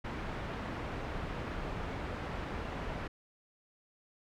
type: low-pass noise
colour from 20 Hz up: pink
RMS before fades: -39 dBFS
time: 0.04-3.08 s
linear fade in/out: 10 ms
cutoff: 2000 Hz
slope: 12 dB/octave
effects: none